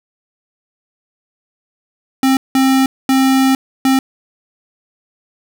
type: tone bursts at uneven times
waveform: square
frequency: 265.3 Hz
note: C4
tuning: 24 cents sharp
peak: -10 dBFS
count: 4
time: 2.23-2.37 / 2.55-2.86 / 3.09-3.55 / 3.85-3.99 s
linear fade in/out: 2 ms
effects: none